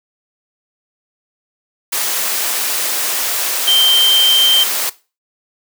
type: tone in noise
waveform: sine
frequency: 3136 Hz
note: G7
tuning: in tune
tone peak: -9 dBFS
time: 3.67-4.64 s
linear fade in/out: 10 ms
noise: white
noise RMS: -18 dBFS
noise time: 1.92-4.9 s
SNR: +6 dB
effects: noise-tail reverb RT60 0.3 s tail -18 dB re dry + high-pass 400 Hz 12 dB/octave